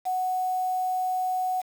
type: tone with quantisation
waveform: sine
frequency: 740 Hz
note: F#5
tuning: in tune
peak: -24 dBFS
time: 0.05-1.62 s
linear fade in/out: 20 ms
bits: 7
effects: none